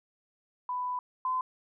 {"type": "tone pair in turn", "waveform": "sine", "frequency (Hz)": [995, 1023], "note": ["B5", "C6"], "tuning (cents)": [13, -39], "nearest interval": "unison", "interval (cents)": 48, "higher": "second", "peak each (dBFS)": [-30, -27], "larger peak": "second", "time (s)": [[0.69, 0.99], [1.25, 1.41]], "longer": "first", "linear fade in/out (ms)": 2, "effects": []}